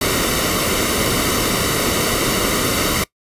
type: noise with comb filter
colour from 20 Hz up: pink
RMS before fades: -18 dBFS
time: 0.01-3.04 s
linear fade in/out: 5 ms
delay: 1.2 ms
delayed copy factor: -0.6
effects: noise-tail reverb RT60 0.1 s tail -21 dB re dry + resampled to 32000 Hz